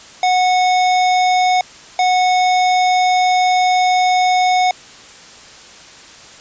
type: tone bursts at uneven times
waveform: square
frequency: 734 Hz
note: F#5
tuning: 14 cents flat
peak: -12 dBFS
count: 2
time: 0.23-1.61 / 1.99-4.71 s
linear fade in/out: 2 ms
effects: white hiss -39 dBFS RMS until 6.4 s + resampled to 16000 Hz